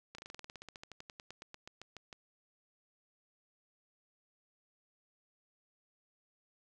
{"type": "slowing click train", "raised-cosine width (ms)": 0.2, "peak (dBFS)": -30, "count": 25, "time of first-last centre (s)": [0.15, 2.128], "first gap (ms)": 34, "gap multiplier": 1.07, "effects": []}